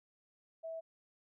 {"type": "tone", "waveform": "sine", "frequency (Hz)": 652, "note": "E5", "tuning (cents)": -19, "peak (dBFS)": -40, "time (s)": [0.63, 0.81], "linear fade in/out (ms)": 20, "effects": []}